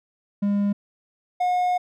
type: tone pair in turn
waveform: triangle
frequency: 202.6 / 722 Hz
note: G#3 / F#5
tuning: -43 / -43 cents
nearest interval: octave + minor seventh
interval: 2200 cents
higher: second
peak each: -17 / -17 dBFS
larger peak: neither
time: 0.42-0.73 / 1.4-1.78 s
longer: second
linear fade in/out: 10 ms
effects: none